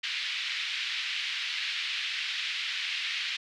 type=band-pass noise; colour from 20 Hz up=pink; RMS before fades=-33 dBFS; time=0.03-3.37 s; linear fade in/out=10 ms; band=2100 to 4000 Hz; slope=24 dB/octave; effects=none